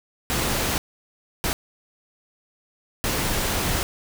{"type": "noise bursts at uneven times", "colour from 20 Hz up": "pink", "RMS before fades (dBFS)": -24, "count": 3, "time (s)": [[0.3, 0.78], [1.44, 1.53], [3.04, 3.83]], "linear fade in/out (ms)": 0, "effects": []}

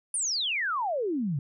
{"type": "exponential sweep", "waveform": "sine", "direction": "down", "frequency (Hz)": [9820, 130], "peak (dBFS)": -26, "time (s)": [0.14, 1.39], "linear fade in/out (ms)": 2, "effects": []}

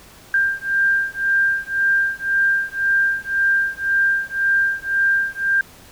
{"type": "beating tone pair", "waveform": "sine", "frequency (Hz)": [1589, 1590.9], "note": ["G6", "G6"], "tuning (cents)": [23, 25], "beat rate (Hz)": 1.9, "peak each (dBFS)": -19, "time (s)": [0.34, 5.61], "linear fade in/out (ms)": 2, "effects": ["pink hiss -45 dBFS RMS until 5.91 s"]}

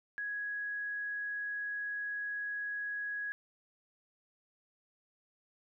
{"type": "tone", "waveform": "sine", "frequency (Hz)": 1666, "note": "G#6", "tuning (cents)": 5, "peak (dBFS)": -35, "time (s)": [0.18, 3.32], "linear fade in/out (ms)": 0, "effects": []}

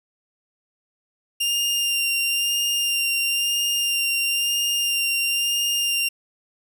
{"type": "tone with vibrato", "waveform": "sawtooth", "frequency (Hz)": 2794, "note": "F7", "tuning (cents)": 0, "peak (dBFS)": -17, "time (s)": [1.4, 6.09], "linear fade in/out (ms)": 10, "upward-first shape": "sine", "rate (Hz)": 1, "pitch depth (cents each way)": 16, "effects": []}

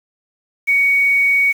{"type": "tone with quantisation", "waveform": "sine", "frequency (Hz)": 2239, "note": "C#7", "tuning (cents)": 17, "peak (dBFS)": -11, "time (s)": [0.67, 1.53], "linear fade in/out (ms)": 20, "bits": 6, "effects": []}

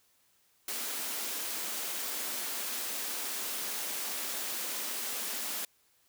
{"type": "high-pass noise", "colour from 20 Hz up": "white", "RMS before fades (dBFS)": -36, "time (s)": [0.68, 5.65], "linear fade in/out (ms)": 2, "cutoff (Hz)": 200, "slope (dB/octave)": 96, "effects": ["white hiss -69 dBFS RMS until 6.08 s"]}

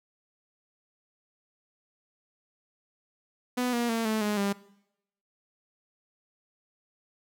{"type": "tone with pitch steps", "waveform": "sawtooth", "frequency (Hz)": [248.4, 237.9, 227.8, 218.1, 208.9, 200], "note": ["B3", "A#3", "A#3", "A3", "G#3", "G3"], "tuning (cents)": [10, 35, -40, -15, 10, 35], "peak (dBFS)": -22, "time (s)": [3.57, 4.53], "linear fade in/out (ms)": 10, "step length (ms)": 160, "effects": ["noise-tail reverb RT60 0.8 s tail -20 dB re dry"]}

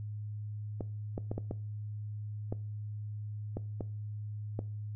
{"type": "clicks", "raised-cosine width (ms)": 2, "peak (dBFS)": -22, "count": 9, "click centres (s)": [0.808, 1.179, 1.315, 1.38, 1.511, 2.525, 3.57, 3.808, 4.591], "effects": ["noise-tail reverb RT60 0.4 s tail -19 dB re dry", "added 105 Hz sine -37 dBFS peak until 4.95 s"]}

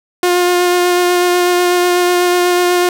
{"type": "tone with vibrato", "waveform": "sawtooth", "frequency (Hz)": 355.7, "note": "F4", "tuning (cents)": 32, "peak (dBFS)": -6, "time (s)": [0.23, 2.89], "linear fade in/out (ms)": 2, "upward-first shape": "sine", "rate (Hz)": 8.1, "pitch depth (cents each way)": 12, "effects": []}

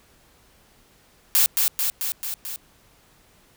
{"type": "noise with echo", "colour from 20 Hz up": "blue", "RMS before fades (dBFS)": -17, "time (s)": [1.35, 1.46], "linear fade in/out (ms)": 0, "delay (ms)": 220, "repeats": 5, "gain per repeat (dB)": -3, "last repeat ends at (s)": 2.56, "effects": ["pink hiss -57 dBFS RMS until 3.56 s"]}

